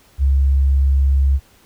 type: tone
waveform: sine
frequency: 68.3 Hz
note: C#2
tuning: 25 cents flat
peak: -11 dBFS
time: 0.18-1.4 s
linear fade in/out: 50 ms
effects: pink hiss -52 dBFS RMS until 1.65 s